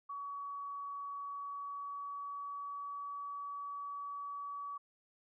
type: tone with pitch glide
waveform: sine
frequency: 1131 to 1139.5 Hz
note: C#6 to C#6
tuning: +34 to +47 cents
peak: -40 dBFS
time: 0.09-4.78 s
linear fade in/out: 10 ms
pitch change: +13 cents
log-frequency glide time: 1.1-3.13 s
effects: none